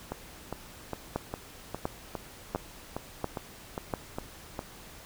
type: two click trains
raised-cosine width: 1 ms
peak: -19 / -15 dBFS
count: 12 / 5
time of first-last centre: 0.12-4.592 / 1.16-3.938 s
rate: 2.46 / 1.44 Hz
effects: pink hiss -49 dBFS RMS until 5.05 s